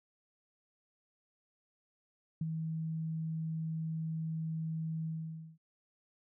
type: tone with ADSR envelope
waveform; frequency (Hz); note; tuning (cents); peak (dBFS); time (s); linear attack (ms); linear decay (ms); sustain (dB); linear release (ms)
sine; 160.5; E3; -46; -30; 2.41-5.58; 4; 32; -4; 520
effects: none